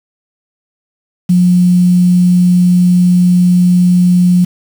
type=tone with quantisation; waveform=sine; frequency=178.8 Hz; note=F3; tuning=41 cents sharp; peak=-5 dBFS; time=1.29-4.45 s; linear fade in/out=10 ms; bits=5; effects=none